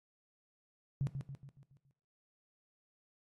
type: tone with echo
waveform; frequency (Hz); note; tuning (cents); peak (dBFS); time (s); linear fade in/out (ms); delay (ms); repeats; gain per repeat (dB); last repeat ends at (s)
sine; 138.4; C#3; -2; -30; 1.01-1.07; 0; 140; 6; -6; 1.91
effects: noise-tail reverb RT60 0.5 s tail -17 dB re dry + AAC 32 kbps